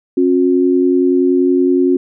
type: tone pair together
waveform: sine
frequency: 270.6 / 361.2 Hz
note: C#4 / F#4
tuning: -42 / -42 cents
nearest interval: perfect fourth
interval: 500 cents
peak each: -12 dBFS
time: 0.17-1.97 s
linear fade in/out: 5 ms
effects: none